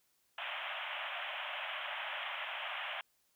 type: band-pass noise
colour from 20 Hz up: white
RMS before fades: -41 dBFS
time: 0.38-3.01 s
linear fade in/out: 2 ms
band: 580 to 3300 Hz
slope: 96 dB/octave
effects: white hiss -75 dBFS RMS until 3.35 s